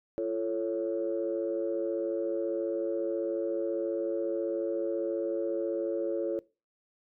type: chord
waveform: sine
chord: F augmented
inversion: none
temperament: equal with one note detuned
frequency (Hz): 341.6 / 440 / 554.4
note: F4 / A4 / C#5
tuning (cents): -38 / 0 / 0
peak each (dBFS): -32 / -33 / -32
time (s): 0.18-6.39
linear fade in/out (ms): 0
effects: noise-tail reverb RT60 0.3 s tail -21 dB re dry + tanh soft clip ceiling -20 dBFS